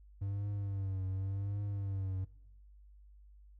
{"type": "tone with vibrato", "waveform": "triangle", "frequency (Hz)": 98, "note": "G2", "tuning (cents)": 0, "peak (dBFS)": -32, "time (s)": [0.21, 2.25], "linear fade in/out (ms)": 10, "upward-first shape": "triangle", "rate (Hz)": 0.89, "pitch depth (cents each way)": 74, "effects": ["noise-tail reverb RT60 0.9 s tail -22 dB re dry", "added 50 Hz sine -55 dBFS peak until 3.59 s"]}